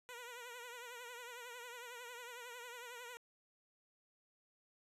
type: tone with vibrato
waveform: 10% pulse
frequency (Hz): 483.9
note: B4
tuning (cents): -35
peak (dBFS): -40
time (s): 0.09-3.17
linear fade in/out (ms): 0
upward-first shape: triangle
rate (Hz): 11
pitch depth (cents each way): 87
effects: resampled to 32000 Hz + 12-bit